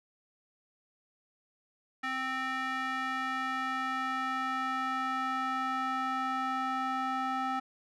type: tone with band-pass filter sweep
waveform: square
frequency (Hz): 261.6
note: C4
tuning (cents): 0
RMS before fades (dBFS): -33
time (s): 2.03-7.6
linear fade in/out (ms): 10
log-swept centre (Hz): 1700 to 1100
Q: 2.3
effects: none